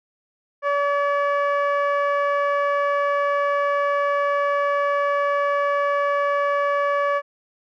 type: tone with low-pass filter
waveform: 15% pulse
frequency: 571 Hz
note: D5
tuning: 49 cents flat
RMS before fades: -21 dBFS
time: 0.62-7.22 s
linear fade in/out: 50 ms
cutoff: 1300 Hz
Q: 0.96
effects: none